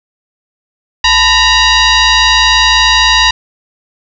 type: tone with frequency modulation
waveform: sine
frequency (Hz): 1002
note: B5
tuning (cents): +25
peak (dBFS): -5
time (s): 1.04-3.31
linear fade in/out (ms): 5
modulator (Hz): 945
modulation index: 4.3
effects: none